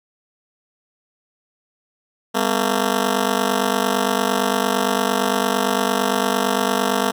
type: ring-modulated tone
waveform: 10% pulse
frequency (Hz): 226.7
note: A#3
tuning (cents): -48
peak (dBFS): -6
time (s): 2.34-7.12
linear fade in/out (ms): 20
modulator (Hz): 24.4
effects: none